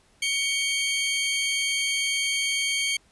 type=tone pair together; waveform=sawtooth; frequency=2240 / 3171 Hz; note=C#7 / G7; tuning=+18 / +19 cents; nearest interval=tritone; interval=601 cents; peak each=-22 / -24 dBFS; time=0.22-2.97 s; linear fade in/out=5 ms; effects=pink hiss -61 dBFS RMS until 3.11 s + resampled to 24000 Hz